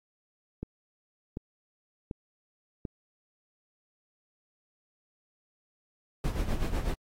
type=click train; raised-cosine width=3 ms; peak=-22 dBFS; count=4; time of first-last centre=0.63-2.852 s; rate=1.35 Hz
type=noise with tremolo; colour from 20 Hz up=brown; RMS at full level=-27 dBFS; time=6.24-6.94 s; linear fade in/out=2 ms; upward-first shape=sine; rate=8 Hz; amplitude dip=65%
effects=AAC 48 kbps